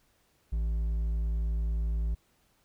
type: tone with hard clipping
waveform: triangle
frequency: 55.7 Hz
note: A1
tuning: 22 cents sharp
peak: -28 dBFS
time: 0.52-2.15 s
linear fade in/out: 10 ms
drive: 7 dB
effects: pink hiss -69 dBFS RMS until 2.64 s